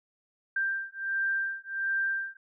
sine beating tone pair, 1578 / 1579.4 Hz, G6 / G6, +11 / +13 cents, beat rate 1.4 Hz, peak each -31 dBFS, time 0.56-2.37 s, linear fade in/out 5 ms, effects none

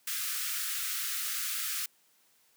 white high-pass noise, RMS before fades -34 dBFS, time 0.07-1.86 s, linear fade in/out 5 ms, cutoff 1200 Hz, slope 96 dB/octave, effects white hiss -67 dBFS RMS until 2.56 s + high-pass 150 Hz 12 dB/octave

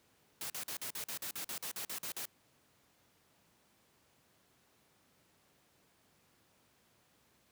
white noise bursts, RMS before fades -41 dBFS, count 14, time 0.41-2.255 s, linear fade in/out 2 ms, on 90 ms, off 45 ms, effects pink hiss -70 dBFS RMS until 7.51 s + high-pass 100 Hz 12 dB/octave

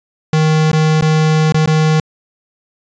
square tone with dropouts, 156.3 Hz, D#3, 8 cents sharp, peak -10 dBFS, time 0.33-2 s, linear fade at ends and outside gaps 2 ms, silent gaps 0.716-0.73 / 1.011-1.023 / 1.523-1.544 / 1.66-1.674 s, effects resampled to 16000 Hz

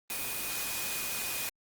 sine tone in noise, 2478 Hz, D#7, 8 cents flat, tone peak -41 dBFS, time 0.1-1.49 s, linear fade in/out 0 ms, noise white, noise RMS -35 dBFS, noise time 0.1-1.49 s, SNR -9 dB, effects Opus 24 kbps

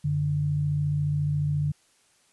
sine tone pair together, 92.5 / 146.83 Hz, F#2 / D3, 0 / 0 cents, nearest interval minor sixth, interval 800 cents, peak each -32 / -23 dBFS, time 0.04-1.72 s, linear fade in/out 10 ms, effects white hiss -63 dBFS RMS until 2.32 s + resampled to 24000 Hz

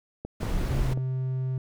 click train, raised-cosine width 2 ms, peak -21 dBFS, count 5, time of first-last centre 0.25-0.975 s, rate 5.52 Hz
brown noise, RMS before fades -27 dBFS, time 0.4-0.94 s, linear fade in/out 10 ms
triangle tone, 130 Hz, C3, 11 cents flat, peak -24 dBFS, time 0.71-1.58 s, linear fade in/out 2 ms
effects none

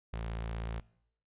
sawtooth tone with notch filter, 56.2 Hz, A1, 37 cents sharp, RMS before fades -38 dBFS, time 0.13-0.8 s, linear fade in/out 5 ms, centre 290 Hz, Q 1.9, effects noise-tail reverb RT60 0.7 s tail -21 dB re dry + resampled to 8000 Hz

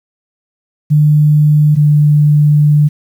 sine tone pair in turn, 150 / 148.62 Hz, D3 / D3, +37 / +21 cents, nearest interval unison, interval 16 cents, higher first, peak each -5 dBFS, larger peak neither, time 0.9-1.76 / 1.76-2.89 s, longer second, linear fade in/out 20 ms, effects 7-bit

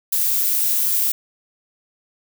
violet noise, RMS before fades -19 dBFS, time 0.12-1.12 s, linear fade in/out 5 ms, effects none

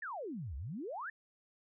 sine exponential two-way sweep, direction down then up, 1875 to 61.74 to 1844 Hz, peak -39 dBFS, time 0.02-1.1 s, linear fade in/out 5 ms, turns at 0.56 s, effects none

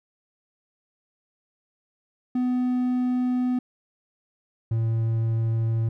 triangle tone pair in turn, 250.2 / 113.3 Hz, B3 / A#2, +23 / -49 cents, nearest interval octave + major second, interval 1372 cents, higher first, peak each -19 dBFS, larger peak neither, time 2.35-3.59 / 4.71-5.89 s, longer first, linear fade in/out 5 ms, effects none

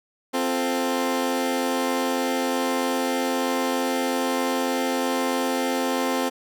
20% pulse chord, F major, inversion second, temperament equal, 261.6 / 349.2 / 440 Hz, C4 / F4 / A4, 0 / 0 / 0 cents, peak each -19 / -25 / -24 dBFS, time 0.33-6.3 s, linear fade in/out 20 ms, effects none

